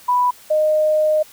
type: tone pair in turn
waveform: sine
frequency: 987.8 / 615.7 Hz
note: B5 / D#5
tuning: 0 / -18 cents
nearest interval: minor sixth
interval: 818 cents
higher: first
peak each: -13 dBFS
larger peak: neither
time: 0.08-0.31 / 0.5-1.23 s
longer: second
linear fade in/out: 10 ms
effects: white hiss -45 dBFS RMS until 1.32 s